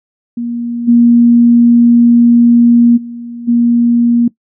sine tone with level steps, 237 Hz, A#3, 29 cents sharp, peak -15 / -3 / -22 / -6 dBFS, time 0.37-4.28 s, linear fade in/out 5 ms, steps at 0.87 / 2.96 / 3.47 s, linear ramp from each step 20 ms, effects noise-tail reverb RT60 0.1 s tail -19 dB re dry

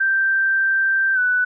sine tone with pitch glide, 1568 to 1489.4 Hz, G6 to F#6, 0 to +11 cents, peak -15 dBFS, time 0-1.45 s, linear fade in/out 10 ms, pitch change -89 cents, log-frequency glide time 1.14-1.19 s, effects none

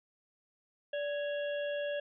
harmonic tone with a mistuned harmonic, 554.4 Hz, C#5, in tune, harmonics 1 / 3 / 5 / 6, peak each -33 / -43 / -47 / -49 dBFS, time 0.93-2 s, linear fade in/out 5 ms, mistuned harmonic 1, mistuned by +78 cents, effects none

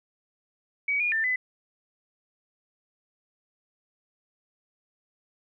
sine tone with pitch steps, 2266 / 2433 / 1787 / 2010 Hz, C#7 / D#7 / A6 / B6, +37 / -39 / +26 / +30 cents, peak -23 dBFS, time 0.88-1.36 s, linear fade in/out 5 ms, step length 120 ms, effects none

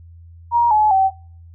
sine tone with pitch steps, 946 / 852.6 / 768.4 Hz, A#5 / G#5 / G5, +25 / +45 / -35 cents, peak -11 dBFS, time 0.51-1.11 s, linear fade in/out 50 ms, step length 200 ms, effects noise-tail reverb RT60 0.5 s tail -24 dB re dry + added 84 Hz sine -39 dBFS peak until 1.54 s

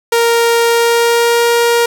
sawtooth tone with pitch glide, 466.2 to 470.8 Hz, A#4 to A#4, 0 to +17 cents, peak -5 dBFS, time 0.12-1.86 s, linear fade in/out 5 ms, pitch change +17 cents, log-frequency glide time 0.66-1.43 s, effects none

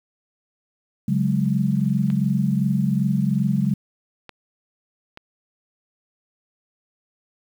sine chord, C# suspended fourth, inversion none, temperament equal with one note detuned, 140.2 / 185 / 207.7 Hz, C#3 / F#3 / G#3, +20 / 0 / 0 cents, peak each -22 dBFS, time 1.08-3.74 s, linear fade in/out 5 ms
clicks, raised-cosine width 0.3 ms, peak -22 dBFS, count 3, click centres 2.102 / 4.293 / 5.174 s
effects 8-bit

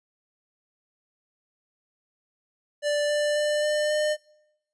square tone with pitch steps, 587.3 / 591.7 / 596.2 / 600.7 / 605.2 Hz, D5 / D5 / D5 / D5 / D#5, 0 / +13 / +26 / +39 / -48 cents, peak -23 dBFS, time 2.82-4.17 s, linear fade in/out 50 ms, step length 270 ms, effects noise-tail reverb RT60 0.9 s tail -25 dB re dry + resampled to 22050 Hz

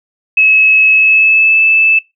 sine tone with pitch glide, 2580 to 2627 Hz, E7 to E7, -38 to -7 cents, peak -5 dBFS, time 0.37-1.99 s, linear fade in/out 5 ms, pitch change +31 cents, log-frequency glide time 0.93-1.61 s, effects noise-tail reverb RT60 0.2 s tail -20 dB re dry

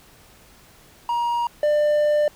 triangle tone pair in turn, 948 / 596 Hz, A#5 / D5, +29 / +25 cents, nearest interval minor sixth, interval 804 cents, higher first, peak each -18 / -14 dBFS, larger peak second, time 1.09-1.47 / 1.63-2.28 s, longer second, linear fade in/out 2 ms, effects pink hiss -51 dBFS RMS until 2.35 s

